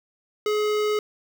square tone with notch filter, 422.6 Hz, G#4, 30 cents sharp, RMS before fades -23 dBFS, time 0.46-0.99 s, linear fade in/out 2 ms, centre 11000 Hz, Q 0.59, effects none

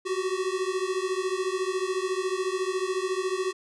square beating tone pair, 367.9 / 381.9 Hz, F#4 / G4, -10 / -45 cents, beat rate 14 Hz, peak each -30 / -30 dBFS, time 0.05-3.53 s, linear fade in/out 20 ms, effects resampled to 22050 Hz

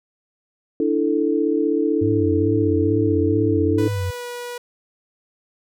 sine chord, D suspended second, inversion none, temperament equal, 293.7 / 329.6 / 440 Hz, D4 / E4 / A4, 0 / 0 / 0 cents, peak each -21 dBFS, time 0.8-3.88 s, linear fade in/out 2 ms
sine tone with vibrato, 98.4 Hz, G2, 7 cents sharp, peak -21 dBFS, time 2.01-4.11 s, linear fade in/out 10 ms, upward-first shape sine, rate 2.3 Hz, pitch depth 130 cents each way
sawtooth tone with pitch glide, 493.9 to 485.7 Hz, B4 to B4, 0 to -29 cents, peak -25 dBFS, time 3.78-4.58 s, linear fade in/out 5 ms, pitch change -29 cents, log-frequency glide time 4-4.27 s
effects none

